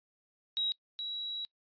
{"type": "tone pair in turn", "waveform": "sine", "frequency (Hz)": [3835, 3886], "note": ["A#7", "B7"], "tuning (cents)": [48, -29], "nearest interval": "unison", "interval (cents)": 23, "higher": "second", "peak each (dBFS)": [-29, -35], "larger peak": "first", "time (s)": [[0.57, 0.72], [0.99, 1.45]], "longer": "second", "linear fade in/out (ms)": 0, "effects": ["noise-tail reverb RT60 0.1 s tail -23 dB re dry", "resampled to 11025 Hz"]}